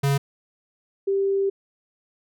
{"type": "tone pair in turn", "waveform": ["square", "sine"], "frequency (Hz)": [139.5, 392.7], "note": ["C#3", "G4"], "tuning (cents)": [11, 3], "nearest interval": "octave + tritone", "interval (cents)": 1792, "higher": "second", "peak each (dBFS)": [-19, -19], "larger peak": "neither", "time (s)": [[0.03, 0.18], [1.07, 1.5]], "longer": "second", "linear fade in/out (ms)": 10, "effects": []}